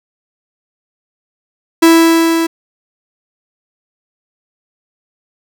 45% pulse tone with level ramp, 329.6 Hz, E4, in tune, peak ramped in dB -3 to -12 dBFS, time 1.82-2.47 s, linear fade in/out 10 ms, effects none

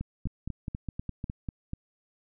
two click trains, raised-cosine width 5 ms, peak -21 / -21 dBFS, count 6 / 8, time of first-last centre 0.27-1.299 / 0.01-1.734 s, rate 4.86 / 4.06 Hz, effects none

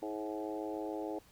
harmonic tone with a mistuned harmonic, 106.7 Hz, G#2, 47 cents sharp, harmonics 3 / 4 / 5 / 6 / 7 / 8, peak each -40 / -42 / -44 / -46 / -47 / -48 dBFS, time 0.02-1.19 s, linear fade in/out 5 ms, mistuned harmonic 4, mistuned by -27 cents, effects pink hiss -63 dBFS RMS until 1.31 s

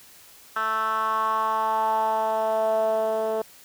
10% pulse tone with band-pass filter sweep, 220 Hz, A3, in tune, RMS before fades -24 dBFS, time 0.56-3.42 s, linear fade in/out 5 ms, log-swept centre 1400 to 530 Hz, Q 4.6, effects white hiss -50 dBFS RMS until 3.64 s

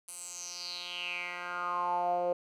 10% pulse tone with band-pass filter sweep, 176.6 Hz, F3, 20 cents sharp, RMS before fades -35 dBFS, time 0.08-2.33 s, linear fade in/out 5 ms, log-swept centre 9700 to 530 Hz, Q 5.8, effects none

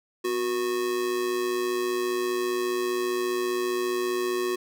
square tone with amplitude modulation, 365.8 Hz, F#4, 20 cents flat, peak -23 dBFS, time 0.24-4.56 s, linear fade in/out 10 ms, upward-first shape sine, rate 115 Hz, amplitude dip 55%, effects none

